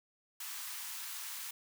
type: high-pass noise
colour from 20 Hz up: white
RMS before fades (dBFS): -43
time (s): 0.4-1.51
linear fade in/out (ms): 5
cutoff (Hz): 870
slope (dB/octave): 48
effects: none